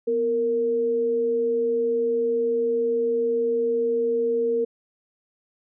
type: tone pair together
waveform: sine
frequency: 245.5 / 463.4 Hz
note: B3 / A#4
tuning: -10 / -10 cents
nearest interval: major seventh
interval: 1100 cents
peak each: -32 / -20 dBFS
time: 0.07-4.65 s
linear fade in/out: 10 ms
effects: none